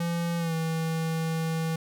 square tone with pitch glide, 170.1 to 162.23 Hz, F3 to E3, -45 to -27 cents, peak -27 dBFS, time 0-1.76 s, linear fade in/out 5 ms, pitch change -82 cents, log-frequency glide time 0.38-0.54 s, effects none

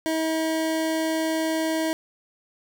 25% pulse tone, 320 Hz, D#4, 49 cents sharp, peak -19 dBFS, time 0.06-1.93 s, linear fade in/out 0 ms, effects none

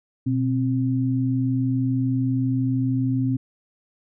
sine tone pair together, 123.47 / 263.3 Hz, B2 / C4, 0 / +11 cents, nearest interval octave + minor second, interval 1311 cents, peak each -22 dBFS, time 0.26-3.37 s, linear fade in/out 10 ms, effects none

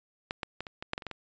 clicks, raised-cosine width 0.3 ms, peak -16 / -17 / -20 / -25 / -22 / -13 / -18 / -28 / -20 / -22 dBFS, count 10, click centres 0.309 / 0.432 / 0.606 / 0.668 / 0.825 / 0.934 / 0.979 / 1.022 / 1.067 / 1.113 s, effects resampled to 16000 Hz

